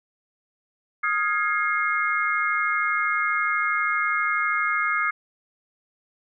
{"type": "chord", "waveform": "sine", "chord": "F minor seventh", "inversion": "third", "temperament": "equal with one note detuned", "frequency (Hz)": [1244.5, 1396.9, 1661.2, 2138], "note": ["Eb6", "F6", "Ab6", "C7"], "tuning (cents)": [0, 0, 0, 37], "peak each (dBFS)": [-25, -29, -28, -25], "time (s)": [1.03, 5.11], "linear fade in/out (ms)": 10, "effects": []}